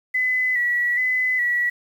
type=tone with vibrato; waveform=sine; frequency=1975.5 Hz; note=B6; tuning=in tune; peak=-18 dBFS; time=0.14-1.7 s; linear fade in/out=10 ms; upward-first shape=square; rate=1.2 Hz; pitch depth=34 cents each way; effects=8-bit